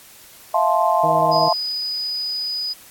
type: chord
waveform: sine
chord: F major seventh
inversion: third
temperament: just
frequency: 654.8 / 698.5 / 873.1 / 1047.7 Hz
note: E5 / F5 / A5 / C6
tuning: -12 / 0 / -14 / +2 cents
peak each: -20 dBFS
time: 0.54-1.53 s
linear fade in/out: 5 ms
type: harmonic tone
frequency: 159.9 Hz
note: D#3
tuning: 48 cents sharp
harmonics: 1 / 2 / 3 / 4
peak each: -27 / -30 / -28 / -25 dBFS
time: 1.03-1.49 s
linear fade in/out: 10 ms
type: tone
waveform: sine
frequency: 4967 Hz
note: D#8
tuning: 4 cents flat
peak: -22 dBFS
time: 1.31-2.74 s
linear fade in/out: 20 ms
effects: white hiss -45 dBFS RMS until 2.9 s + AAC 64 kbps